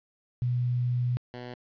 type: tone pair in turn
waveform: sine / 10% pulse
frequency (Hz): 123.1 / 123.1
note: B2 / B2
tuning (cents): -5 / -5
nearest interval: unison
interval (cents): 0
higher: neither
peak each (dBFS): -24 / -30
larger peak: first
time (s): 0.42-1.17 / 1.34-1.54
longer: first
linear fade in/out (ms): 0
effects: resampled to 11025 Hz + 10-bit